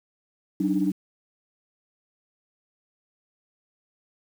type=tone cluster; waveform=sine; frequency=187.6 / 289.9 / 307.5 Hz; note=F#3 / D4 / D#4; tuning=+24 / -22 / -20 cents; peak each=-25 dBFS; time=0.6-0.92 s; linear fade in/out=5 ms; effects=tanh soft clip ceiling -11 dBFS + 8-bit